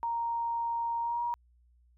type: tone with pitch glide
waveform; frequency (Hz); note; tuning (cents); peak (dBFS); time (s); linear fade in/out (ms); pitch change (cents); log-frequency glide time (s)
sine; 932 to 951.6; A#5 to A#5; -1 to +35; -29; 0.03-1.34; 0; +36; 1.01-1.23
effects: added 60 Hz sine -61 dBFS peak until 1.97 s